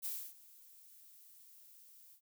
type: noise with ADSR envelope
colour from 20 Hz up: violet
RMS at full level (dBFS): -39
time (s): 0.02-2.21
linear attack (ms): 32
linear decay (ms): 280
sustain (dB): -21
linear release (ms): 84
effects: none